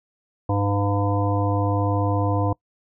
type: harmonic tone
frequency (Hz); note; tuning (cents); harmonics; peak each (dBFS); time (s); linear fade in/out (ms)
100.8; G2; +49; 1 / 3 / 5 / 7 / 9 / 10; -21 / -26 / -28 / -29 / -31 / -31; 0.49-2.53; 5
effects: noise-tail reverb RT60 0.1 s tail -24 dB re dry